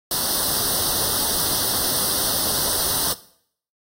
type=noise with comb filter; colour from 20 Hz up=white; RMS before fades=-22 dBFS; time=0.11-3.13 s; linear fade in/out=2 ms; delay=0.21 ms; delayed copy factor=+1; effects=noise-tail reverb RT60 0.6 s tail -17 dB re dry + AAC 48 kbps